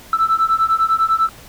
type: beating tone pair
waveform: sine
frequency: 1316 / 1326 Hz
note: E6 / E6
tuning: -3 / +10 cents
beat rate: 10 Hz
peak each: -15 dBFS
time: 0.13-1.29 s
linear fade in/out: 2 ms
effects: tanh soft clip ceiling -8 dBFS + pink hiss -41 dBFS RMS until 1.48 s